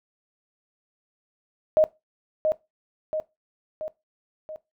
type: tone with echo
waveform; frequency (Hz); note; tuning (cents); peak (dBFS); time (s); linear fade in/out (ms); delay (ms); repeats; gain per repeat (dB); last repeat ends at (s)
sine; 622.3; D#5; 0; -14; 1.77-1.84; 0; 680; 4; -5; 4.56
effects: noise-tail reverb RT60 0.2 s tail -18 dB re dry